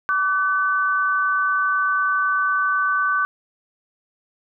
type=tone pair together; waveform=sine; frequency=1159 / 1511 Hz; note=D6 / F#6; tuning=-23 / +36 cents; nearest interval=perfect fourth; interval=459 cents; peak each=-20 dBFS; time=0.09-3.25 s; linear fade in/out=0 ms; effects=none